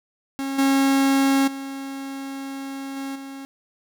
45% pulse tone with level steps, 272.3 Hz, C#4, 31 cents flat, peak -25 / -16 / -30 / -28 / -34 dBFS, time 0.39-3.45 s, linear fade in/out 0 ms, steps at 0.58 / 1.47 / 2.96 / 3.15 s, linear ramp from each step 10 ms, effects none

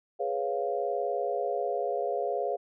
sine chord, C# dominant seventh, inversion second, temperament equal, 415.3 / 493.9 / 554.4 / 698.5 Hz, G#4 / B4 / C#5 / E#5, 0 / 0 / 0 / 0 cents, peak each -33 / -34 / -33 / -32 dBFS, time 0.19-2.57 s, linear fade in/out 20 ms, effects none

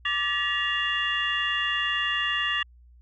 sine tone cluster, 1172 / 1729 / 1911 / 2800 / 3389 Hz, D6 / A6 / A#6 / F7 / G#7, -4 / -31 / +43 / +4 / +34 cents, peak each -31 / -31 / -29 / -27 / -35 dBFS, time 0.05-2.63 s, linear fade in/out 5 ms, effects tanh soft clip ceiling -13 dBFS + added 60 Hz sine -50 dBFS peak until 3.01 s

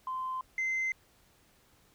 sine tone pair in turn, 1035 / 2070 Hz, C6 / C7, -19 / -19 cents, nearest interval octave, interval 1200 cents, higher second, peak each -32 / -27 dBFS, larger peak second, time 0.07-0.41 / 0.58-0.92 s, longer neither, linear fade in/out 2 ms, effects tanh soft clip ceiling -27 dBFS + pink hiss -65 dBFS RMS until 1.94 s

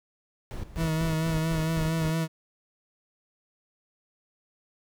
brown noise with tremolo, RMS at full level -34 dBFS, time 0.51-2.1 s, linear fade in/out 0 ms, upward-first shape square, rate 4 Hz, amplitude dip 75%
40% pulse tone with vibrato, 160.7 Hz, E3, 44 cents flat, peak -24 dBFS, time 0.76-2.28 s, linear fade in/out 50 ms, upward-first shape sine, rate 4.4 Hz, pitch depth 33 cents each way
effects none

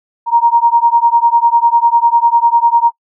sine beating tone pair, 932.3 / 942.3 Hz, A#5 / A#5, 0 / +18 cents, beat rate 10 Hz, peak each -10 dBFS, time 0.26-2.92 s, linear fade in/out 50 ms, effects noise-tail reverb RT60 0.1 s tail -26 dB re dry

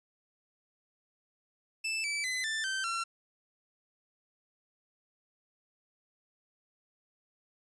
sawtooth tone with pitch steps, 2639 / 2311 / 2023 / 1771.5 / 1551.1 / 1358.2 Hz, E7 / D7 / B6 / A6 / G6 / F6, +1 / -28 / +41 / +11 / -19 / -49 cents, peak -28 dBFS, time 1.84-3.04 s, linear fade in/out 10 ms, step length 200 ms, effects resampled to 22050 Hz

